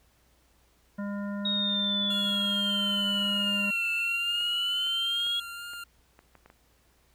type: harmonic tone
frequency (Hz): 202.3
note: G#3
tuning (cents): -45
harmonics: 1 / 3 / 5 / 7 / 9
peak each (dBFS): -31 / -41 / -46 / -45 / -51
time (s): 0.98-3.71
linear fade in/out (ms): 10
type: exponential two-way sweep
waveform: sine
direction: down then up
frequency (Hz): 3773 to 2656 to 3334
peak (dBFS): -26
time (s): 1.45-5.4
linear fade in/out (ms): 5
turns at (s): 3.92
type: tone with vibrato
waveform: 25% pulse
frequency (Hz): 1396.9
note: F6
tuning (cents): 0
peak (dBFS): -34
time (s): 2.1-5.84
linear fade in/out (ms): 5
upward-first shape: sine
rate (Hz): 2.3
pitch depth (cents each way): 13
type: clicks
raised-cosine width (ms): 0.5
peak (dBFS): -36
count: 8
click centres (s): 4.41 / 4.867 / 5.267 / 5.735 / 6.191 / 6.353 / 6.46 / 6.501
effects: added 60 Hz sine -66 dBFS peak until 7.14 s + pink hiss -66 dBFS RMS until 7.14 s